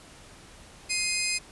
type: tone pair together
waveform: 15% pulse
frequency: 2100 / 2497 Hz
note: C7 / D#7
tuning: +6 / +6 cents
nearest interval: minor third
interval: 300 cents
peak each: -26 / -20 dBFS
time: 0.89-1.39 s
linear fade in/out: 20 ms
effects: pink hiss -50 dBFS RMS until 1.51 s + resampled to 24000 Hz